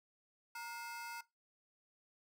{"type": "ring-modulated tone", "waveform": "35% pulse", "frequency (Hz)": 1180, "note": "D6", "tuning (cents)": 8, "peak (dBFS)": -39, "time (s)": [0.55, 1.21], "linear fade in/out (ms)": 5, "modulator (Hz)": 249, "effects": ["noise-tail reverb RT60 0.2 s tail -19 dB re dry"]}